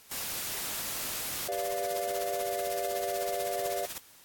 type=noise; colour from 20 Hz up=white; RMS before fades=-35 dBFS; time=0.11-1.48 s; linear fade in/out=5 ms
type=chord; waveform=triangle; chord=G dominant seventh; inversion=none; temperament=equal with one note detuned; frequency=392 / 493.9 / 582.9 / 698.5 Hz; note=G4 / B4 / D5 / F5; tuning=0 / 0 / -13 / 0 cents; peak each=-36 / -37 / -33 / -32 dBFS; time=1.48-3.86 s; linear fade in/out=10 ms
type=noise with tremolo; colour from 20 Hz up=white; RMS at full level=-37 dBFS; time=1.52-3.98 s; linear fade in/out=0 ms; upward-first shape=triangle; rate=16 Hz; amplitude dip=75%
effects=white hiss -56 dBFS RMS until 4.24 s + AAC 64 kbps